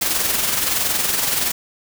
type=noise with amplitude modulation; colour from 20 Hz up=white; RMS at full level=-18 dBFS; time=0.01-1.52 s; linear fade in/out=10 ms; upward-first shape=sine; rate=21.4 Hz; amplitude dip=45%; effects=none